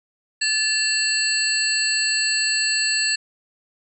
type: tone cluster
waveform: sine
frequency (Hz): 1734 / 2720 / 4217 / 4551 / 7830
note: A6 / F7 / C8 / C#8 / B8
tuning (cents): -26 / -46 / +13 / +45 / -16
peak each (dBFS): -25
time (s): 0.41-3.16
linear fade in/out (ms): 10
effects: none